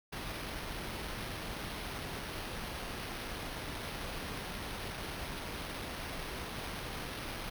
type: noise with sample-and-hold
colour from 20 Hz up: pink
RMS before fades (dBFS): -41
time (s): 0.12-7.5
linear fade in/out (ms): 10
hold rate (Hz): 7350
effects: none